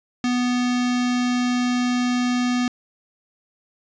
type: tone with notch filter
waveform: square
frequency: 246.9 Hz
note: B3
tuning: in tune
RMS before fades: -21 dBFS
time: 0.24-2.68 s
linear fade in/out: 2 ms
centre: 510 Hz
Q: 0.75
effects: resampled to 16000 Hz + 9-bit